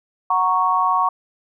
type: chord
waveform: sine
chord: F# major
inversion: none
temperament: equal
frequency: 740 / 932.3 / 1108.7 Hz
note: F#5 / A#5 / C#6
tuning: 0 / 0 / 0 cents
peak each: -22 / -21 / -17 dBFS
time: 0.3-1.09 s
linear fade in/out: 5 ms
effects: none